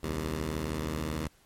10% pulse beating tone pair, 65.41 / 78.41 Hz, C2 / D#2, 0 / +14 cents, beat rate 13 Hz, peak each -29 / -24 dBFS, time 0.03-1.28 s, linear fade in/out 5 ms, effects pink hiss -63 dBFS RMS until 1.45 s + MP3 64 kbps

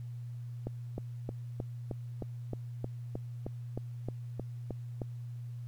click train, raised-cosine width 2 ms, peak -23 dBFS, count 15, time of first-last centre 0.67-5.018 s, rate 3.22 Hz, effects added 120 Hz sine -39 dBFS peak until 5.67 s + pink hiss -68 dBFS RMS until 5.67 s

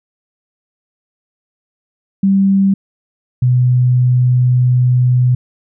sine tone pair in turn, 195.1 / 125.08 Hz, G3 / B2, -8 / +22 cents, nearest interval minor sixth, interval 770 cents, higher first, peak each -8 dBFS, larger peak neither, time 2.23-2.74 / 3.42-5.35 s, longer second, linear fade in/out 5 ms, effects none

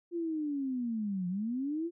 sine linear two-way sweep, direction down then up, 349.2 to 174.61 to 349.2 Hz, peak -31 dBFS, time 0.11-1.91 s, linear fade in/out 50 ms, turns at 1.28 s, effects none

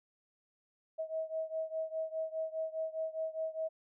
sine beating tone pair, 638 / 642.9 Hz, D#5 / E5, +43 / -43 cents, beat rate 4.9 Hz, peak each -37 / -39 dBFS, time 0.98-3.69 s, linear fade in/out 20 ms, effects none

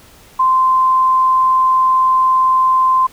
sine tone, 1039 Hz, C6, 12 cents flat, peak -9 dBFS, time 0.39-3.07 s, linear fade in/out 10 ms, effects pink hiss -44 dBFS RMS until 3.12 s

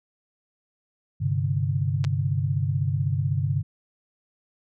sine chord, G suspended fourth, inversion none, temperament equal with one note detuned, 98.74 / 130.81 / 146.83 Hz, G2 / C3 / D3, +13 / 0 / 0 cents, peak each -26 dBFS, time 1.2-3.63 s, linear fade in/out 20 ms
clicks, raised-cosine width 0.2 ms, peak -17 dBFS, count 2, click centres 2.042 / 2.048 s
effects none

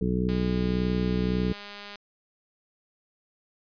harmonic tone, 61.8 Hz, B1, 2 cents sharp, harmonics 1 / 2 / 3 / 4 / 5 / 6 / 7, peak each -31 / -33 / -26 / -34 / -35 / -37 / -32 dBFS, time 0.01-1.53 s, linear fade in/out 5 ms
click train, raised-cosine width 0.2 ms, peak -24 dBFS, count 341, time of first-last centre 0.29-1.957 s, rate 204 Hz
effects resampled to 11025 Hz

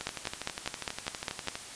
two click trains, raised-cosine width 0.2 ms, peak -13 / -17 dBFS, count 8 / 20, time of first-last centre 0.07-1.484 / 0.01-1.555 s, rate 4.95 / 12.3 Hz, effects white hiss -44 dBFS RMS until 1.75 s + resampled to 22050 Hz

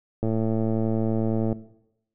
click train, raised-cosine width 2 ms, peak -13 dBFS, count 145, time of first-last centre 0.23-1.527 s, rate 111 Hz, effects noise-tail reverb RT60 0.8 s tail -17 dB re dry

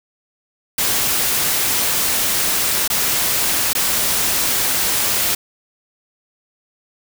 white noise with dropouts, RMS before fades -18 dBFS, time 0.78-5.35 s, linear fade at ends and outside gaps 5 ms, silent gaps 2.878-2.9 / 3.732-3.75 s, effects none

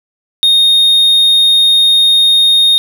triangle tone, 3700 Hz, A#7, 14 cents flat, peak -4 dBFS, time 0.43-2.78 s, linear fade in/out 0 ms, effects none

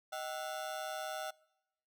30% pulse ring-modulated tone, 697 Hz, F5, 4 cents flat, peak -33 dBFS, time 0.12-1.31 s, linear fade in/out 10 ms, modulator 69.9 Hz, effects noise-tail reverb RT60 0.9 s tail -25 dB re dry

